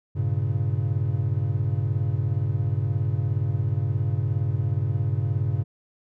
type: chord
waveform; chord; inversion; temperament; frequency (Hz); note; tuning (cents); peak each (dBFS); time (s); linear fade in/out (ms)
triangle; G diminished; none; equal with one note detuned; 99.48 / 116.54 / 138.59; G2 / Bb2 / Db3; +26 / 0 / 0; -23 / -25 / -25; 0.15-5.64; 20
effects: none